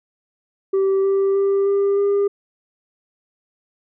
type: tone with pitch steps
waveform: sine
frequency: 387.6 / 391.2 / 394.8 / 398.5 / 402.2 Hz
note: G4 / G4 / G4 / G4 / G4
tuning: -20 / -4 / +12 / +28 / +44 cents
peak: -12 dBFS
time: 0.73-2.28 s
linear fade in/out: 10 ms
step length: 310 ms
effects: tanh soft clip ceiling -14 dBFS